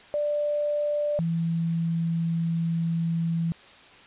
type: tone pair in turn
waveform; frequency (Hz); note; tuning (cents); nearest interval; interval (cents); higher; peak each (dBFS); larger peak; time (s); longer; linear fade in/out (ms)
sine; 590 / 166.28; D5 / E3; +8 / +15; octave + minor seventh; 2193; first; -23; neither; 0.14-1.19 / 1.19-3.52; second; 0
effects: white hiss -50 dBFS RMS until 4.06 s + resampled to 8000 Hz